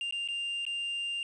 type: tone with dropouts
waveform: triangle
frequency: 2794 Hz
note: F7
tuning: in tune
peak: -30 dBFS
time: 0.01-1.23 s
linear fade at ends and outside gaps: 1 ms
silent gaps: 0.11-0.124 / 0.277-0.286 / 0.652-0.665 s
effects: resampled to 22050 Hz + 10-bit